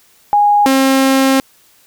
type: tone pair in turn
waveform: sine / sawtooth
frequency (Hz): 824 / 267.6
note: G#5 / C4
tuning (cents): -14 / +39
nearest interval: octave + perfect fifth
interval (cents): 1947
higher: first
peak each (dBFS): -7 / -5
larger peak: second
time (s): 0.33-0.66 / 0.66-1.4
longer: second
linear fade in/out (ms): 0
effects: white hiss -50 dBFS RMS until 1.86 s